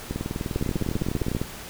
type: two click trains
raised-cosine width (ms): 3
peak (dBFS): -12 / -15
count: 14 / 26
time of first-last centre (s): 0.56-1.415 / 0.11-1.366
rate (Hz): 15.2 / 19.9
effects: pink hiss -39 dBFS RMS until 1.69 s